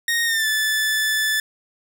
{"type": "tone with pitch glide", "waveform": "sawtooth", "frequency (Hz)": [1861, 1746.4], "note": ["A#6", "A6"], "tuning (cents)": [-3, -13], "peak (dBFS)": -15, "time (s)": [0.08, 1.4], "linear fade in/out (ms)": 2, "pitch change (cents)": -110, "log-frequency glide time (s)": [0.25, 0.47], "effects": []}